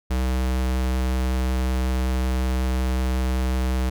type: tone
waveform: square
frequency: 63.9 Hz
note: C2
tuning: 40 cents flat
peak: -21 dBFS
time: 0.1-3.9 s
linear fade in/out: 10 ms
effects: none